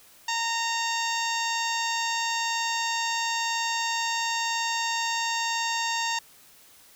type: harmonic tone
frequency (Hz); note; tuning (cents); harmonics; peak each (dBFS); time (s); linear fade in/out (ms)
921; A#5; -21; 1 / 2 / 3 / 4 / 5 / 6 / 7 / 8; -29 / -32 / -34 / -35 / -36 / -37 / -37 / -38; 0.28-6.19; 5
effects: white hiss -54 dBFS RMS until 6.95 s